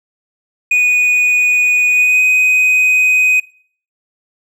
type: tone with pitch glide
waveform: triangle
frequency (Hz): 2473 to 2505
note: D#7 to D#7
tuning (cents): -11 to +11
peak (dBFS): -7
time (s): 0.71-3.4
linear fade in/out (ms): 5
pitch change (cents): +22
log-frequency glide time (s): 1.93-2.21
effects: noise-tail reverb RT60 0.5 s tail -21 dB re dry